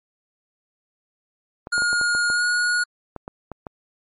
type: clicks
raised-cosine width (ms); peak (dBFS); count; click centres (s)
1; -19; 11; 1.671 / 1.78 / 1.821 / 1.93 / 2.013 / 2.15 / 2.301 / 3.163 / 3.279 / 3.517 / 3.668
type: tone with pitch glide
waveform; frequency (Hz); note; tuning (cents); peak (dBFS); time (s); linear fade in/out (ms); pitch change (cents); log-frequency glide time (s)
square; 1429 to 1446.4; F6 to F#6; +39 to -40; -19; 1.72-2.84; 10; +21; 2.32-2.44
effects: MP3 48 kbps